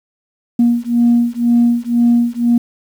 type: beating tone pair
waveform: sine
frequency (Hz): 236.5 / 238.5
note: A#3 / A#3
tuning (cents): +25 / +40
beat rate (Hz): 2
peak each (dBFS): -12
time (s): 0.59-2.58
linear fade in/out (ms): 5
effects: tanh soft clip ceiling -4 dBFS + 7-bit